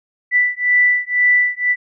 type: beating tone pair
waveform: sine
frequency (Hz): 1975.5 / 1977.5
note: B6 / B6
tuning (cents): 0 / +2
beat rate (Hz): 2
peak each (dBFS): -15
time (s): 0.31-1.76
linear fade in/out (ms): 50
effects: none